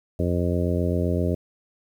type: harmonic tone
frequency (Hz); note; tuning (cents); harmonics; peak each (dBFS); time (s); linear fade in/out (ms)
87.7; F2; +8; 1 / 2 / 3 / 4 / 5 / 6 / 7; -24 / -27 / -29 / -30 / -31 / -32 / -32; 0.19-1.35; 5
effects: 9-bit